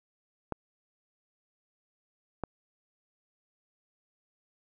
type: clicks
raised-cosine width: 1 ms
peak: -18 dBFS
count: 2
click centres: 0.523 / 2.437 s
effects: none